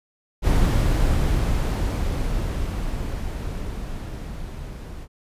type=noise with level ramp; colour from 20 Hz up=brown; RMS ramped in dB=-17 to -35 dBFS; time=0.42-5.08 s; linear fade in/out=50 ms; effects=resampled to 32000 Hz